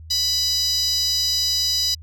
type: tone with high-pass filter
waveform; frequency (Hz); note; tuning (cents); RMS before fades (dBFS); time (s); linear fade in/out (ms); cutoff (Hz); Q
10% pulse; 987.8; B5; 0; -21; 0.1-1.95; 10; 4600; 6
effects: added 80 Hz sine -37 dBFS peak until 2.02 s